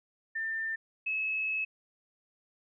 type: tone pair in turn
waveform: sine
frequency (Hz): 1793 / 2585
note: A6 / E7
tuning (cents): +32 / -34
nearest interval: tritone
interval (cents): 634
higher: second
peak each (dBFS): -31 / -29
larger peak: second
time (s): 0.35-0.76 / 1.06-1.65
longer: second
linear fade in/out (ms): 10
effects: none